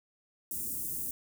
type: band-stop noise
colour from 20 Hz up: white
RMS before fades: -36 dBFS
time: 0.51-1.11 s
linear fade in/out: 2 ms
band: 340 to 8200 Hz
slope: 24 dB/octave
effects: none